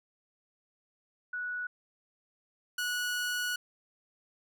sine / sawtooth tone pair in turn, 1471 / 1465.7 Hz, F#6 / F#6, -11 / -17 cents, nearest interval unison, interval 6 cents, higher first, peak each -33 / -27 dBFS, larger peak second, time 1.33-1.67 / 2.78-3.56 s, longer second, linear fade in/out 5 ms, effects none

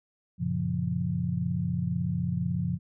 sine chord, Gb major seventh, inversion none, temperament equal, 92.5 / 116.54 / 138.59 / 174.61 Hz, Gb2 / Bb2 / Db3 / F3, 0 / 0 / 0 / 0 cents, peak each -34 / -34 / -32 / -29 dBFS, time 0.38-2.79 s, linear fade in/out 50 ms, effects none

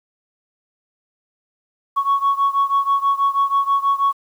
sine beating tone pair, 1108.7 / 1114.9 Hz, C#6 / C#6, 0 / +10 cents, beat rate 6.2 Hz, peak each -16 / -18 dBFS, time 1.96-4.13 s, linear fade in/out 20 ms, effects tanh soft clip ceiling -10 dBFS + 8-bit

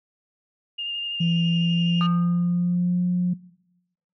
sine tone with vibrato, 2817 Hz, F7, 14 cents sharp, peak -27 dBFS, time 0.78-2.07 s, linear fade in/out 10 ms, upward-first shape square, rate 12 Hz, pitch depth 12 cents each way
sine tone with pitch glide, 168.6 to 178.63 Hz, E3 to F3, +39 to +39 cents, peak -18 dBFS, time 1.2-3.34 s, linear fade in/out 10 ms, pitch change +100 cents, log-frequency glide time 1.49-3.04 s
sine tone with exponential decay, 1225 Hz, D#6, 27 cents flat, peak -22 dBFS, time 2.01-2.75 s, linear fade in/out 0 ms, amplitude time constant 160 ms
effects noise-tail reverb RT60 0.9 s tail -21 dB re dry + tanh soft clip ceiling -13 dBFS

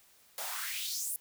white noise with high-pass filter sweep, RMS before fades -37 dBFS, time 0.38-1.16 s, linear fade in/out 0 ms, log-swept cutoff 580 to 11000 Hz, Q 3.4, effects white hiss -63 dBFS RMS until 1.2 s

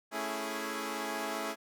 10% pulse chord, A major seventh, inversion none, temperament equal, 220 / 277.2 / 329.6 / 415.3 Hz, A3 / C#4 / E4 / G#4, 0 / 0 / 0 / 0 cents, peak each -32 dBFS, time 0.11-1.56 s, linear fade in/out 50 ms, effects none

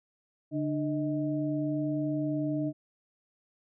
sine tone cluster, 144.3 / 300.2 / 629 Hz, D3 / D4 / D#5, -30 / +38 / +19 cents, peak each -34 / -29 / -37 dBFS, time 0.51-2.73 s, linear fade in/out 50 ms, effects none

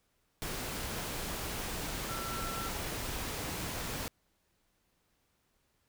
sine tone in noise, 1345 Hz, E6, 34 cents sharp, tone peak -40 dBFS, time 2.09-2.69 s, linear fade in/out 0 ms, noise pink, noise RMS -38 dBFS, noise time 0.42-4.08 s, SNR -5 dB, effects pink hiss -75 dBFS RMS until 5.88 s

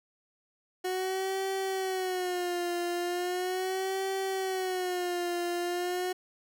30% pulse tone with vibrato, 366.5 Hz, F#4, 16 cents flat, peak -27 dBFS, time 0.84-6.13 s, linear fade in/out 10 ms, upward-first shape sine, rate 0.38 Hz, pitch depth 86 cents each way, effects none

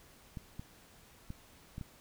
clicks, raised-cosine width 5 ms, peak -29 dBFS, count 5, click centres 0.372 / 0.595 / 1.304 / 1.781 / 1.812 s, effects pink hiss -60 dBFS RMS until 2 s

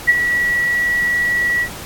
sine tone with ADSR envelope, 1936 Hz, B6, 35 cents flat, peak -5 dBFS, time 0.07-1.69 s, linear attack 24 ms, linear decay 29 ms, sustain -9 dB, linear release 76 ms, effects pink hiss -32 dBFS RMS until 1.85 s + AAC 64 kbps

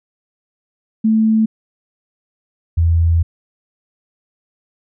sine tone pair in turn, 220 / 83.41 Hz, A3 / E2, 0 / +21 cents, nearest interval octave + perfect fourth, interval 1679 cents, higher first, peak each -10 dBFS, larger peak neither, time 1.04-1.46 / 2.77-3.23 s, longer second, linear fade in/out 10 ms, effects none

